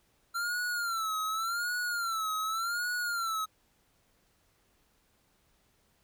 square tone with vibrato, 1364 Hz, F6, 41 cents flat, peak -31 dBFS, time 0.34-3.46 s, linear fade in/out 20 ms, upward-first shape sine, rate 0.87 Hz, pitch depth 120 cents each way, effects pink hiss -70 dBFS RMS until 6.03 s

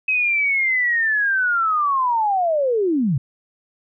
sine linear sweep, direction down, 2557 to 118.7 Hz, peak -16 dBFS, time 0.08-3.18 s, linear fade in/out 5 ms, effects none

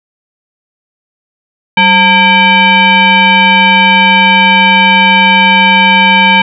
sine tone with frequency modulation, 1620 Hz, G#6, 43 cents flat, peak -3 dBFS, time 1.77-6.42 s, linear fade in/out 5 ms, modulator 714 Hz, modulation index 1.9, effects none

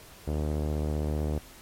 sawtooth tone with low-pass filter, 75.5 Hz, D2, 48 cents sharp, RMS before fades -29 dBFS, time 0.27-1.39 s, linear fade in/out 10 ms, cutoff 550 Hz, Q 1.4, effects pink hiss -50 dBFS RMS until 1.61 s + MP3 64 kbps

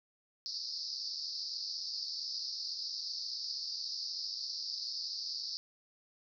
pink band-pass noise, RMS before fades -40 dBFS, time 0.46-5.57 s, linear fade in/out 0 ms, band 4400 to 5300 Hz, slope 96 dB/octave, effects none

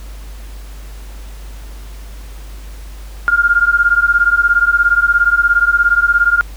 sine beating tone pair, 1400 / 1417 Hz, F6 / F6, +4 / +25 cents, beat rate 17 Hz, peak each -12 dBFS, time 3.28-6.41 s, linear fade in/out 0 ms, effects added 50 Hz sine -28 dBFS peak until 6.56 s + pink hiss -41 dBFS RMS until 6.56 s

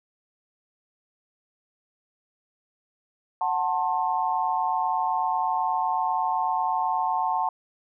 sine chord, F# diminished, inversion none, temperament just, 740 / 888 / 1065.6 Hz, F#5 / A5 / C6, 0 / +16 / +31 cents, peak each -27 / -25 / -29 dBFS, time 3.41-7.49 s, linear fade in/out 2 ms, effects none

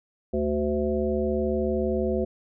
harmonic tone with a mistuned harmonic, 73.42 Hz, D2, in tune, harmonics 1 / 3 / 5 / 7 / 9, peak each -31 / -28 / -27 / -29 / -33 dBFS, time 0.33-2.25 s, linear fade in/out 10 ms, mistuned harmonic 5, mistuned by +28 cents, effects none

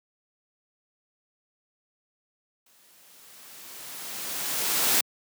white noise with exponential growth, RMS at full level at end -21 dBFS, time 2.66-5.01 s, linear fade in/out 5 ms, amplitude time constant 510 ms, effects high-pass 150 Hz 12 dB/octave

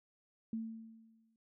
sine tone with exponential decay, 224.3 Hz, A3, 34 cents sharp, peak -34 dBFS, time 0.53-1.36 s, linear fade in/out 2 ms, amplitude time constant 180 ms, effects noise-tail reverb RT60 0.1 s tail -19 dB re dry

